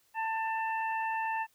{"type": "harmonic tone", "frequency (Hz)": 891, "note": "A5", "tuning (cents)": 22, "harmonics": [1, 2, 3], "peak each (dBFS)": [-31, -37, -41], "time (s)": [0.14, 1.47], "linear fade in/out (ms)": 50, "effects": ["white hiss -69 dBFS RMS until 1.54 s"]}